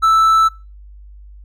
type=tone; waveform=triangle; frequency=1318.5 Hz; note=E6; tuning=in tune; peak=-7 dBFS; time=0.02-0.49 s; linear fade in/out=20 ms; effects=noise-tail reverb RT60 0.3 s tail -23 dB re dry + added 50 Hz sine -36 dBFS peak until 1.44 s